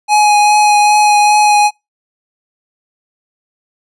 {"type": "tone with vibrato", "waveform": "square", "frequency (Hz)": 836, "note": "G#5", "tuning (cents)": 11, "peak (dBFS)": -7, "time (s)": [0.08, 1.71], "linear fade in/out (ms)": 50, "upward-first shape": "triangle", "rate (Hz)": 2.5, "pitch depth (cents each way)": 15, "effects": ["noise-tail reverb RT60 0.2 s tail -25 dB re dry", "resampled to 24000 Hz"]}